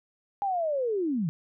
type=linear sweep; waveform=sine; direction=down; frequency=820 to 146.1 Hz; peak=-25 dBFS; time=0.42-1.29 s; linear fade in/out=0 ms; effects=none